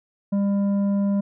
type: tone with tanh clipping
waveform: sine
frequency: 200 Hz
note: G3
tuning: 35 cents sharp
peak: -20 dBFS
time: 0.32-1.21 s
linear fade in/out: 10 ms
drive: 8 dB
effects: none